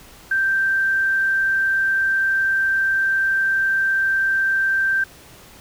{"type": "tone", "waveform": "sine", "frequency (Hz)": 1568, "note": "G6", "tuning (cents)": 0, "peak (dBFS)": -16, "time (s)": [0.31, 5.04], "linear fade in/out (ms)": 5, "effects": ["pink hiss -45 dBFS RMS until 5.6 s"]}